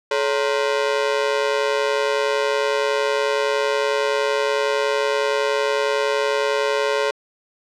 sawtooth ring-modulated tone, 493.9 Hz, B4, in tune, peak -11 dBFS, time 0.11-7.11 s, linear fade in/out 5 ms, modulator 65.4 Hz, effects low-pass 5000 Hz 12 dB/octave

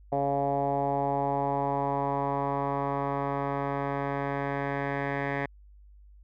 10% pulse tone with low-pass filter sweep, 140 Hz, C#3, 18 cents sharp, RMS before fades -29 dBFS, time 0.12-5.46 s, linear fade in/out 5 ms, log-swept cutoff 700 to 1800 Hz, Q 3.6, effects added 50 Hz sine -50 dBFS peak until 6.23 s

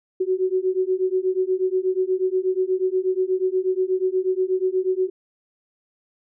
sine beating tone pair, 368.9 / 377.2 Hz, F#4 / F#4, -5 / +33 cents, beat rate 8.3 Hz, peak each -22 dBFS, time 0.2-5.1 s, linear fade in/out 10 ms, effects none

